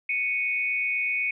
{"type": "tone pair together", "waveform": "sine", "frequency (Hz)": [2218, 2490], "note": ["C#7", "D#7"], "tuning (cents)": [0, 1], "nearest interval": "major second", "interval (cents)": 201, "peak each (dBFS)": [-26, -27], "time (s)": [0.09, 1.31], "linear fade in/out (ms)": 5, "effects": []}